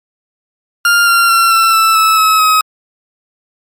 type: tone with pitch steps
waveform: 40% pulse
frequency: 1400 / 1380.7 / 1361.7 / 1343 / 1324.5 / 1306.2 / 1288.3 / 1270.5 Hz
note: F6 / F6 / F6 / E6 / E6 / E6 / E6 / D#6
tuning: +4 / -20 / -44 / +32 / +8 / -16 / -40 / +36 cents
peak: -6 dBFS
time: 0.85-2.61 s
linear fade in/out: 2 ms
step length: 220 ms
effects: MP3 64 kbps